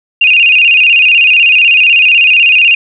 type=tone with vibrato; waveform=sine; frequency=2637 Hz; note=E7; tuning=in tune; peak=-3 dBFS; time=0.21-2.75 s; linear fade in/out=5 ms; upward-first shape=square; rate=16 Hz; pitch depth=88 cents each way; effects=none